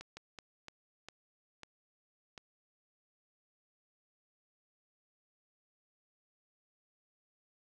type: slowing click train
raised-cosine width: 0.2 ms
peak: -29 dBFS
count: 7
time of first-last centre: 0.01-2.378 s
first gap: 160 ms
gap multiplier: 1.36
effects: none